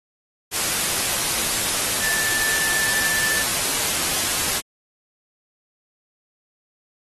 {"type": "tone in noise", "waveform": "sine", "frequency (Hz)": 1760, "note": "A6", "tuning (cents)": 0, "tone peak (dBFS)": -24, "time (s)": [2, 3.45], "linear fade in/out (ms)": 50, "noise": "white", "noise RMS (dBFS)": -22, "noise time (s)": [0.51, 4.62], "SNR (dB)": -5, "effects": ["AAC 32 kbps"]}